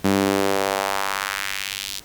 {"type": "tone with high-pass filter sweep", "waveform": "sawtooth", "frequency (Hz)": 98, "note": "G2", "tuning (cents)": 0, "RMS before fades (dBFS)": -23, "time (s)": [0.04, 2], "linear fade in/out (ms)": 10, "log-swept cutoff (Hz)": [210, 4200], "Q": 1.5, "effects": ["pink hiss -46 dBFS RMS until 2.04 s"]}